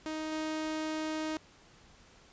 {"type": "tone with level steps", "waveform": "sawtooth", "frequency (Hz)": 312.5, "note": "D#4", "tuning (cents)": 8, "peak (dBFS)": [-31, -29], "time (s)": [0.06, 1.37], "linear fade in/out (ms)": 0, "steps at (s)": 0.32, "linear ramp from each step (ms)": 2, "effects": ["pink hiss -59 dBFS RMS until 2.32 s", "resampled to 16000 Hz"]}